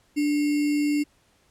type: tone with sample-and-hold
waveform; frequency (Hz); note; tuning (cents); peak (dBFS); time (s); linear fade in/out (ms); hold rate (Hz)
sine; 293.7; D4; 0; -20; 0.16-1.04; 20; 2450
effects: pink hiss -63 dBFS RMS until 1.5 s + low-pass 11000 Hz 12 dB/octave